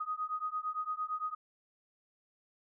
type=beating tone pair; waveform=sine; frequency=1244.5 / 1253.3 Hz; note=D#6 / D#6; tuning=0 / +12 cents; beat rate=8.8 Hz; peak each=-37 / -37 dBFS; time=0-1.35 s; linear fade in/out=10 ms; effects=none